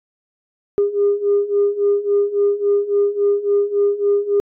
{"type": "beating tone pair", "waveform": "sine", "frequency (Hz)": [403.6, 407.2], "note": ["G#4", "G#4"], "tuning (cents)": [-49, -34], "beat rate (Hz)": 3.6, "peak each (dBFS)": [-18, -15], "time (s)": [0.78, 4.4], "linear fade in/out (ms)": 0, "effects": ["tanh soft clip ceiling -8 dBFS"]}